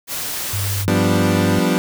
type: noise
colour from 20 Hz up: white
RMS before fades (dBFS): -25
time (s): 0.07-0.86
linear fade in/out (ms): 50
type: tone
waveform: sine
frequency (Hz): 98.9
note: G2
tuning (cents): +16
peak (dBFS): -20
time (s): 0.53-1.59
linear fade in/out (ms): 5
type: chord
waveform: 30% pulse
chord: G dominant seventh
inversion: third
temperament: equal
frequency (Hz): 174.61 / 196 / 246.9 / 293.7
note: F3 / G3 / B3 / D4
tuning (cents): 0 / 0 / 0 / 0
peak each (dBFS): -17 / -18 / -18 / -19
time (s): 0.88-1.78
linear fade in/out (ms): 0
effects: none